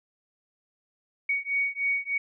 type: beating tone pair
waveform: sine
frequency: 2238 / 2241.3 Hz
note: C#7 / C#7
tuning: +16 / +19 cents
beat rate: 3.3 Hz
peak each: -28 dBFS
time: 1.29-2.18 s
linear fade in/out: 5 ms
effects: none